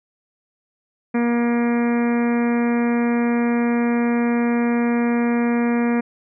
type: harmonic tone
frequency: 237.3 Hz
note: A#3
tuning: 31 cents sharp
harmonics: 1 / 2 / 3 / 4 / 5 / 6 / 7 / 8 / 9 / 10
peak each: -17 / -25 / -31 / -33 / -36 / -37 / -35 / -36 / -37 / -37 dBFS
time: 1.14-6.01 s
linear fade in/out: 10 ms
effects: none